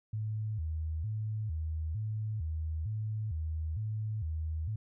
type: tone with vibrato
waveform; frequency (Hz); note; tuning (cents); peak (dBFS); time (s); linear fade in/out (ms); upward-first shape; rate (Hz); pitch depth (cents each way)
sine; 92.5; F#2; 0; -32; 0.13-4.76; 5; square; 1.1; 270
effects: none